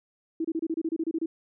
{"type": "tone bursts", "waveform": "sine", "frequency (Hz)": 325.4, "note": "E4", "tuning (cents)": -22, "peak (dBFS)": -25, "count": 12, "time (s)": [0.4, 1.26], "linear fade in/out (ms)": 5, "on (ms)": 46, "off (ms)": 28, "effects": []}